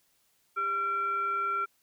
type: tone with frequency modulation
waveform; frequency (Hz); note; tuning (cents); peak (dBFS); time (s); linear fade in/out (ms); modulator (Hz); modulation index
sine; 1365; F6; -40; -27; 0.56-1.66; 20; 966; 0.38
effects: white hiss -70 dBFS RMS until 1.82 s